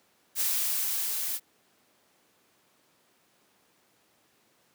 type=noise with level ramp; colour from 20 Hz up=blue; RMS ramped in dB=-27 to -32 dBFS; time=0.35-1.4 s; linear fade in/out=50 ms; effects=pink hiss -66 dBFS RMS until 4.74 s + high-pass 200 Hz 12 dB/octave